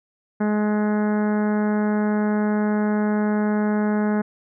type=harmonic tone; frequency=210.5 Hz; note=G#3; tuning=24 cents sharp; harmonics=1 / 2 / 3 / 4 / 5 / 6 / 7 / 8 / 9 / 10; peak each=-19 / -27 / -31 / -32 / -38 / -39 / -36 / -39 / -45 / -47 dBFS; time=0.4-4.22 s; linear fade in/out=10 ms; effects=none